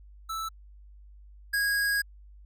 square tone pair in turn, 1317 / 1645.2 Hz, E6 / G#6, -2 / -17 cents, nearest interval major third, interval 385 cents, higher second, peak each -32 / -25 dBFS, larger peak second, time 0.29-0.49 / 1.53-2.02 s, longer second, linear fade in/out 10 ms, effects added 50 Hz sine -48 dBFS peak until 2.45 s

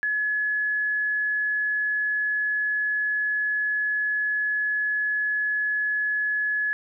sine tone, 1700 Hz, G#6, 40 cents sharp, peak -22 dBFS, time 0.03-6.73 s, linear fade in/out 0 ms, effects none

